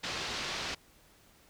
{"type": "low-pass noise", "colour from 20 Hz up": "white", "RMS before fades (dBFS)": -37, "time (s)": [0.03, 0.75], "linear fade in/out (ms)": 10, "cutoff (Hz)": 5100, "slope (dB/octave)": 24, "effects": ["pink hiss -62 dBFS RMS until 1.49 s"]}